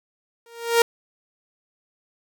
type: tone with exponential growth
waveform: sawtooth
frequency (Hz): 466.2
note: A#4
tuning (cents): 0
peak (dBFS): -7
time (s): 0.46-0.82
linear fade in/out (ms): 2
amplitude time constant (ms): 78
effects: none